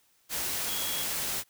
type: tone in noise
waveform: sine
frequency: 3322 Hz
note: G#7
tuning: in tune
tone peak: -37 dBFS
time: 0.66-1.06 s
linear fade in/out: 50 ms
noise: white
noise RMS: -32 dBFS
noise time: 0.29-1.44 s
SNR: -8 dB
effects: white hiss -67 dBFS RMS until 1.49 s